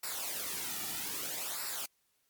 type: noise with flanger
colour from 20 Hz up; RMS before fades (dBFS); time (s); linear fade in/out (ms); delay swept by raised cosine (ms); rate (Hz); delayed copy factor
white; -38; 0.03-1.86; 5; 0.31 to 1.91; 0.62; -0.7
effects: white hiss -75 dBFS RMS until 2.29 s + MP3 96 kbps